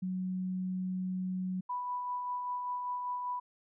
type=tone; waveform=sine; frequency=185 Hz; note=F#3; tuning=in tune; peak=-32 dBFS; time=0.02-1.61 s; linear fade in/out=10 ms
type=tone with tremolo; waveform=sine; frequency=988 Hz; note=B5; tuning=in tune; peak=-32 dBFS; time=1.69-3.4 s; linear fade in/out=10 ms; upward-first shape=sine; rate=5.1 Hz; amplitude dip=30%
effects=none